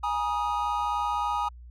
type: chord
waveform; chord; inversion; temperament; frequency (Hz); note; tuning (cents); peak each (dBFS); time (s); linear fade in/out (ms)
triangle; Ab suspended second; none; equal with one note detuned; 830.6 / 954.1 / 1244.5; Ab5 / Bb5 / Eb6; 0 / +40 / 0; -28; 0.03-1.49; 10
effects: added 60 Hz sine -43 dBFS peak until 1.7 s